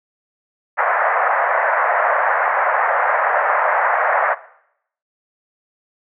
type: band-pass noise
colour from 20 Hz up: pink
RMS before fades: -17 dBFS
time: 0.77-4.35 s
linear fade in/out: 20 ms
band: 570 to 1900 Hz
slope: 48 dB/octave
effects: noise-tail reverb RT60 0.7 s tail -17 dB re dry